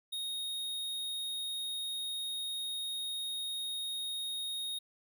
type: tone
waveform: square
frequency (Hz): 3729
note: A#7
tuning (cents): 0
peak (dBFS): -36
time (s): 0.12-4.79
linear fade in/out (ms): 10
effects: none